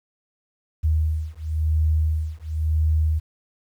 sine beating tone pair, 77.78 / 78.74 Hz, D#2 / D#2, 0 / +21 cents, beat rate 0.96 Hz, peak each -22 dBFS, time 0.83-3.2 s, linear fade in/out 20 ms, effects 9-bit

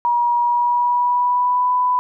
sine tone with pitch glide, 957 to 995.3 Hz, A#5 to B5, +45 to +13 cents, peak -14 dBFS, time 0.05-1.99 s, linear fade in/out 0 ms, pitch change +68 cents, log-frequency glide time 0.39-1.71 s, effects none

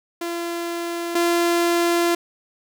sawtooth tone pair in turn, 341.4 / 343 Hz, F4 / F4, -39 / -31 cents, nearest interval unison, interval 8 cents, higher second, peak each -21 / -13 dBFS, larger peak second, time 0.21-1.15 / 1.15-2.15 s, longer second, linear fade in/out 5 ms, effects none

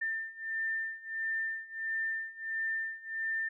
sine beating tone pair, 1793 / 1794.5 Hz, A6 / A6, +32 / +34 cents, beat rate 1.5 Hz, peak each -37 / -35 dBFS, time 0.01-3.49 s, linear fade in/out 10 ms, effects none

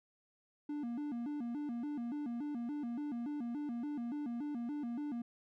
triangle tone with vibrato, 263.9 Hz, C4, 15 cents sharp, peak -35 dBFS, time 0.69-5.22 s, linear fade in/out 5 ms, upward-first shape square, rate 3.5 Hz, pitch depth 190 cents each way, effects none

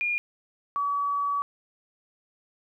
sine tone pair in turn, 2422 / 1139.4 Hz, D#7 / C#6, -47 / +47 cents, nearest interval octave + minor second, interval 1306 cents, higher first, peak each -24 dBFS, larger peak neither, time 0.01-0.18 / 0.76-1.42 s, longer second, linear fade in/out 0 ms, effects 11-bit

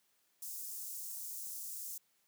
white high-pass noise, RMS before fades -44 dBFS, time 0.42-1.98 s, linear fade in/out 5 ms, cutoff 6200 Hz, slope 24 dB/octave, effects white hiss -75 dBFS RMS until 2.27 s + high-pass 100 Hz 12 dB/octave

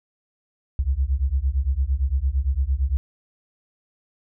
sine beating tone pair, 63 / 71.8 Hz, B1 / D2, +35 / -39 cents, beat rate 8.8 Hz, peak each -22 dBFS, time 0.79-2.97 s, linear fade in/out 0 ms, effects none

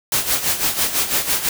white noise with tremolo, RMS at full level -17 dBFS, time 0.12-1.49 s, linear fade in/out 2 ms, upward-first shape sine, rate 6 Hz, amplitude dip 70%, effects none

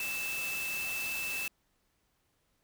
sine tone in noise, 2637 Hz, E7, in tune, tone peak -34 dBFS, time 0-1.48 s, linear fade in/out 2 ms, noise white, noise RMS -40 dBFS, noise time 0-1.48 s, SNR +3 dB, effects pink hiss -75 dBFS RMS until 2.63 s

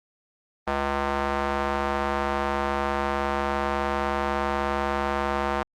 square tone with band-pass filter, 69.9 Hz, C#2, 15 cents sharp, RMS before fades -26 dBFS, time 0.67-5.63 s, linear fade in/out 5 ms, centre 1000 Hz, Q 1.2, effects Opus 24 kbps

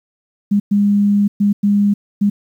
sine tone bursts at uneven times, 203.5 Hz, G#3, 35 cents flat, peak -10 dBFS, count 5, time 0.51-0.6 / 0.71-1.28 / 1.4-1.53 / 1.63-1.94 / 2.21-2.3 s, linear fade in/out 10 ms, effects 8-bit

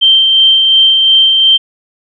sine tone with tremolo, 3136 Hz, G7, in tune, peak -3 dBFS, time 0.01-1.58 s, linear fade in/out 20 ms, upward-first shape sine, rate 2.8 Hz, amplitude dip 30%, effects none

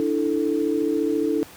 sine chord, D suspended second, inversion none, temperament equal with one note detuned, 293.7 / 328.1 / 440 Hz, D4 / E4 / A4, 0 / -8 / 0 cents, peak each -24 dBFS, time 0-1.43 s, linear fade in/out 0 ms, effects pink hiss -45 dBFS RMS until 1.56 s + high-pass 80 Hz 12 dB/octave

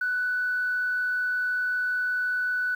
sine tone with frequency modulation, 1488 Hz, F#6, 9 cents sharp, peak -23 dBFS, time 0.01-2.75 s, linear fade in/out 5 ms, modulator 45.3 Hz, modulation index 0.24, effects tanh soft clip ceiling -19 dBFS + 9-bit

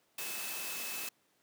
sine tone in noise, 2601 Hz, E7, 24 cents flat, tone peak -45 dBFS, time 0.18-1.09 s, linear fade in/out 5 ms, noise white, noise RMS -40 dBFS, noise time 0.18-1.09 s, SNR -8 dB, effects pink hiss -72 dBFS RMS until 1.42 s + high-pass 200 Hz 12 dB/octave

